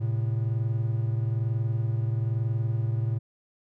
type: tone pair together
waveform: triangle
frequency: 111.71 / 132.8 Hz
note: A2 / C3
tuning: +27 / +26 cents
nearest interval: minor third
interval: 299 cents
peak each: -23 / -29 dBFS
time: 0-3.19 s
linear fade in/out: 20 ms
effects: none